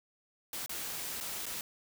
white noise with dropouts, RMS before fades -39 dBFS, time 0.53-1.61 s, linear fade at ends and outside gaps 1 ms, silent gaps 0.661-0.694 / 1.203-1.209 / 1.457-1.464 s, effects none

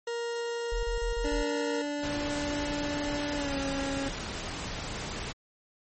40% pulse tone, 469.5 Hz, A#4, 12 cents sharp, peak -30 dBFS, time 0.07-1.82 s, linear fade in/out 5 ms
sine tone bursts, 41.2 Hz, E1, in tune, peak -29 dBFS, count 5, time 0.72-1.426 s, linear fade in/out 0 ms, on 110 ms, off 39 ms
25% pulse tone with pitch glide, 291.2 to 275 Hz, D4 to C#4, -15 to -14 cents, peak -27 dBFS, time 1.24-4.09 s, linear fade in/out 10 ms, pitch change -99 cents, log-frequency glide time 3.35-3.58 s
pink noise, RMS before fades -36 dBFS, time 2.02-5.33 s, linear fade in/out 20 ms
effects MP3 32 kbps

